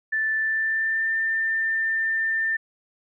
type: tone with pitch glide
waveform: sine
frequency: 1760 to 1792.8 Hz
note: A6 to A6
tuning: 0 to +32 cents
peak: -21 dBFS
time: 0.12-2.57 s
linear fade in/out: 10 ms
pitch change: +32 cents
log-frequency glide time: 0.35-1.1 s
effects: none